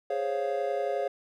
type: chord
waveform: triangle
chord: Db major seventh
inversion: second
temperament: equal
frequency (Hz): 415.3 / 523.3 / 554.4 / 698.5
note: Ab4 / C5 / Db5 / F5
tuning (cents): 0 / 0 / 0 / 0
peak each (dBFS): -31 / -33 / -29 / -31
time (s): 0.1-1.08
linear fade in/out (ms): 5
effects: none